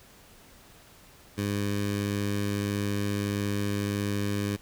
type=tone with notch filter; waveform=15% pulse; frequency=101.6 Hz; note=G#2; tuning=38 cents flat; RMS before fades=-29 dBFS; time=1.37-4.57 s; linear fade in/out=20 ms; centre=860 Hz; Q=1.7; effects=pink hiss -54 dBFS RMS until 4.61 s